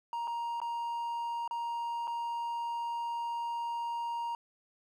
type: tone with dropouts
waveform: triangle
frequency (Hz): 938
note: A#5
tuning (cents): +11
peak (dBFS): -31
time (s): 0.13-4.35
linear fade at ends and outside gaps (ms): 1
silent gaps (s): 0.273-0.277 / 0.602-0.616 / 1.477-1.51 / 2.072-2.077
effects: none